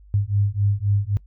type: beating tone pair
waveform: sine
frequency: 99.6 / 103.4 Hz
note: G2 / G#2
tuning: +28 / -7 cents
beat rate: 3.8 Hz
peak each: -21 / -21 dBFS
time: 0.14-1.17 s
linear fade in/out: 0 ms
effects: noise-tail reverb RT60 0.1 s tail -22 dB re dry + added 50 Hz sine -45 dBFS peak until 1.26 s

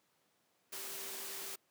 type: tone in noise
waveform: sine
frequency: 391 Hz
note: G4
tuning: 4 cents flat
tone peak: -55 dBFS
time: 0.72-1.56 s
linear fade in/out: 10 ms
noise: white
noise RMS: -44 dBFS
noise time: 0.72-1.56 s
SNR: -14 dB
effects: pink hiss -75 dBFS RMS until 1.7 s + high-pass 200 Hz 12 dB/octave

